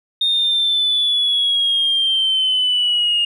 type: linear sweep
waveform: sine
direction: down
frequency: 3678 to 2836 Hz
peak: -13 dBFS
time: 0.21-3.25 s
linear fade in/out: 5 ms
effects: tanh soft clip ceiling -10 dBFS